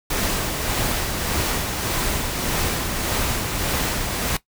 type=noise with tremolo; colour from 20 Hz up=pink; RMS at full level=-22 dBFS; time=0.1-4.37 s; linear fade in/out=5 ms; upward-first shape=sine; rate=1.7 Hz; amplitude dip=35%; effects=noise-tail reverb RT60 0.1 s tail -17 dB re dry